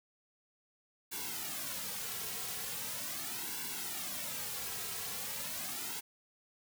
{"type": "noise with flanger", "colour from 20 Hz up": "white", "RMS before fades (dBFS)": -40, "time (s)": [1.11, 6.01], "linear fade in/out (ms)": 20, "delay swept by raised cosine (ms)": [1.6, 3.4], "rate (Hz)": 0.4, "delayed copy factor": -0.9, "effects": []}